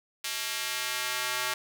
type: tone with high-pass filter sweep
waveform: square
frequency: 125.5 Hz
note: B2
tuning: 28 cents sharp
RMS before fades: -32 dBFS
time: 0.24-1.54 s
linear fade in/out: 5 ms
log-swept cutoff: 2700 to 1300 Hz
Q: 0.8
effects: none